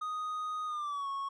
triangle tone with pitch glide, 1244.5 to 1102.3 Hz, D#6 to C#6, 0 to -10 cents, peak -32 dBFS, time 0.01-1.29 s, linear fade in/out 10 ms, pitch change -210 cents, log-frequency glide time 0.66-1.08 s, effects resampled to 24000 Hz

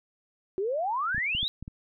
sine exponential sweep, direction up, 364.9 to 3951 Hz, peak -26 dBFS, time 0.58-1.48 s, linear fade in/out 0 ms
clicks, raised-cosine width 5 ms, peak -26 dBFS, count 6, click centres 1.147 / 1.18 / 1.35 / 1.43 / 1.626 / 1.679 s
effects none

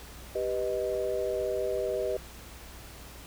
sine chord, G augmented, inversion none, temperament equal, 392 / 493.9 / 622.3 Hz, G4 / B4 / D#5, 0 / 0 / 0 cents, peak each -32 dBFS, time 0.35-2.17 s, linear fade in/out 5 ms, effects added 60 Hz sine -48 dBFS peak until 3.26 s + pink hiss -48 dBFS RMS until 3.26 s

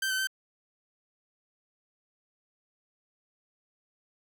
sawtooth tone with pitch steps, 1558 / 1528 / 1547 Hz, G6 / G6 / G6, -11 / -45 / -23 cents, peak -24 dBFS, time 0.02-0.272 s, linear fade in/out 5 ms, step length 84 ms, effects none

